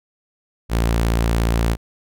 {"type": "tone", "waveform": "sawtooth", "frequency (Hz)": 57, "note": "A#1", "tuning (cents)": -38, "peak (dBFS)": -12, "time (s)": [0.69, 1.77], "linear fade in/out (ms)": 50, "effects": []}